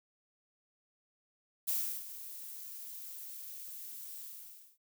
violet noise with ADSR envelope, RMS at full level -32 dBFS, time 1.67-4.78 s, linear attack 17 ms, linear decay 340 ms, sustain -14 dB, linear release 560 ms, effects none

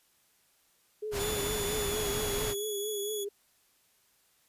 sine tone with vibrato, 415.3 Hz, G#4, in tune, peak -33 dBFS, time 1.02-3.29 s, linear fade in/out 10 ms, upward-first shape triangle, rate 4.4 Hz, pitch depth 79 cents each way
pink noise, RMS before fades -35 dBFS, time 1.11-2.55 s, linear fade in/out 50 ms
10% pulse tone with pitch glide, 3483 to 3384 Hz, A7 to G#7, -18 to +32 cents, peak -29 dBFS, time 1.19-3.25 s, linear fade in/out 20 ms, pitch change -50 cents, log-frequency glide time 1.88-1.96 s
effects white hiss -68 dBFS RMS until 4.48 s + resampled to 32000 Hz

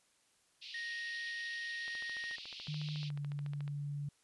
white band-pass noise, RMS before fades -49 dBFS, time 0.61-3.1 s, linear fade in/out 20 ms, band 2500 to 4700 Hz, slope 48 dB/octave
triangle tone, 1864.7 Hz, A#6, in tune, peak -38 dBFS, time 0.74-2.36 s, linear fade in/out 5 ms
click train, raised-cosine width 0.3 ms, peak -35 dBFS, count 26, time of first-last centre 1.88-3.679 s, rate 13.9 Hz
sine tone with pitch glide, 150.6 to 144.13 Hz, D3 to D3, +44 to -32 cents, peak -37 dBFS, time 2.68-4.09 s, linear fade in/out 5 ms, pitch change -76 cents, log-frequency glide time 2.97-3.16 s
effects white hiss -72 dBFS RMS until 4.23 s + resampled to 24000 Hz

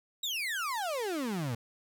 35% pulse exponential sweep, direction down, 3887 to 111 Hz, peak -30 dBFS, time 0.23-1.55 s, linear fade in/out 5 ms, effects none

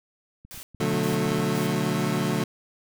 clicks, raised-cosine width 5 ms, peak -34 dBFS, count 10, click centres 0.45 / 0.544 / 0.576 / 0.747 / 0.816 / 0.935 / 1.127 / 1.259 / 1.315 / 1.387 s
white noise bursts, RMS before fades -41 dBFS, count 3, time 0.51-1.67 s, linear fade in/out 0 ms, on 120 ms, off 400 ms
25% pulse chord, B minor seventh, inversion none, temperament equal with one note detuned, 123.47 / 146.83 / 181.5 / 220 Hz, B2 / D3 / F#3 / A3, 0 / 0 / -33 / 0 cents, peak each -29 / -24 / -24 / -24 dBFS, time 0.8-2.44 s, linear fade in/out 5 ms
effects none

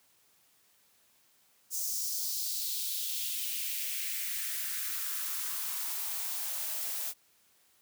blue noise with high-pass filter sweep, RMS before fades -35 dBFS, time 1.7-7.14 s, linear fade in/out 50 ms, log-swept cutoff 6400 to 510 Hz, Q 2.5, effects white hiss -67 dBFS RMS until 7.81 s + high-pass 60 Hz 12 dB/octave

